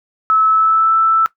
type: tone with pitch glide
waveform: sine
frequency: 1300 to 1322.7 Hz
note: E6 to E6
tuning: -24 to +5 cents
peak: -9 dBFS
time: 0.3-1.26 s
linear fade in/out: 0 ms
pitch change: +29 cents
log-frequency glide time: 0.48-0.95 s
effects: noise-tail reverb RT60 0.1 s tail -17 dB re dry